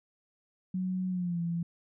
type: tone with pitch glide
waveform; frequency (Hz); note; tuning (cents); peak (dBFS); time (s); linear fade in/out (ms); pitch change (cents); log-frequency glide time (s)
sine; 185 to 169.65; F#3 to F3; 0 to -50; -29; 0.74-1.63; 5; -150; 1.09-1.4
effects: none